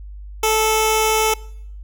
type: tone with notch filter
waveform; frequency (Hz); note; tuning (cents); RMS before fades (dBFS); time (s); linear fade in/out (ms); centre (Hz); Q
10% pulse; 437.4; A4; -10; -17; 0.43-1.34; 5; 1700; 1.4
effects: noise-tail reverb RT60 0.7 s tail -22 dB re dry + added 50 Hz sine -32 dBFS peak until 1.83 s